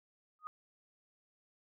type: tone with exponential growth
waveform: sine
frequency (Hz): 1244.5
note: D#6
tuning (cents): 0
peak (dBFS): -36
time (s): 0.39-0.47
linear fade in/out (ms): 0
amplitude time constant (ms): 16
effects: none